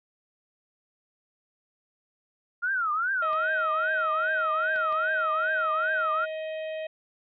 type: tone with vibrato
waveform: sine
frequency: 1381 Hz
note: F6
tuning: 20 cents flat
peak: -24 dBFS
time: 2.62-6.26 s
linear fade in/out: 20 ms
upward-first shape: triangle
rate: 2.5 Hz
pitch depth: 270 cents each way
type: harmonic tone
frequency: 630 Hz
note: D#5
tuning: 21 cents sharp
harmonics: 1 / 3 / 4 / 5 / 6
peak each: -31 / -44 / -45 / -49 / -57 dBFS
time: 3.22-6.87 s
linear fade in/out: 5 ms
type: clicks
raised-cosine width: 0.3 ms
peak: -27 dBFS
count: 3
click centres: 3.332 / 4.761 / 4.925 s
effects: none